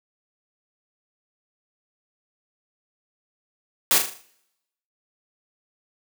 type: noise with echo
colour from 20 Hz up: white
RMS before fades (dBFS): -18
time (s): 3.91-3.98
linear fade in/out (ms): 0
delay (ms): 39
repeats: 6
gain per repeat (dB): -6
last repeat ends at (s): 4.214
effects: noise-tail reverb RT60 0.9 s tail -23 dB re dry + high-pass 200 Hz 12 dB/octave